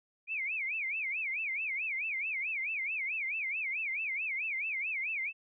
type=tone with vibrato; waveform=sine; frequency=2349 Hz; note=D7; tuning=in tune; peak=-32 dBFS; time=0.27-5.33 s; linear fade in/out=50 ms; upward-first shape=sine; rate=4.6 Hz; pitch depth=220 cents each way; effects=none